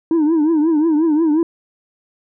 sine tone with vibrato, 314.5 Hz, D#4, 19 cents sharp, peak -9 dBFS, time 0.11-1.43 s, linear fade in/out 2 ms, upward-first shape triangle, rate 5.6 Hz, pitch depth 140 cents each way, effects tanh soft clip ceiling -11 dBFS

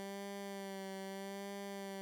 15% pulse tone with vibrato, 196 Hz, G3, in tune, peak -37 dBFS, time 0-2.01 s, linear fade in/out 0 ms, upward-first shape sine, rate 0.8 Hz, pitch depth 29 cents each way, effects none

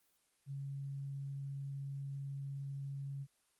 sine tone, 138.59 Hz, C#3, in tune, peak -40 dBFS, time 0.46-3.27 s, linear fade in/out 50 ms, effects white hiss -75 dBFS RMS until 3.59 s + Opus 24 kbps

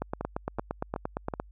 two click trains, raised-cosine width 1 ms, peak -18 / -16 dBFS, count 4 / 13, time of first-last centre 0.21-1.338 / 0.02-1.399 s, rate 2.66 / 8.7 Hz, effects added 50 Hz sine -49 dBFS peak until 1.51 s

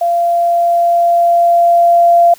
sine tone with level ramp, 688 Hz, F5, 26 cents flat, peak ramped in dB -10 to -4 dBFS, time 0.01-2.34 s, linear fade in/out 5 ms, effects white hiss -41 dBFS RMS until 2.38 s

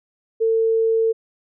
sine tone, 450 Hz, A4, 39 cents sharp, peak -15 dBFS, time 0.4-1.13 s, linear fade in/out 20 ms, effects none

